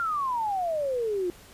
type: exponential sweep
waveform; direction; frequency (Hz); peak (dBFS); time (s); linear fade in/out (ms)
sine; down; 1409 to 344.5; -25; 0-1.3; 0
effects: pink hiss -51 dBFS RMS until 1.53 s + resampled to 32000 Hz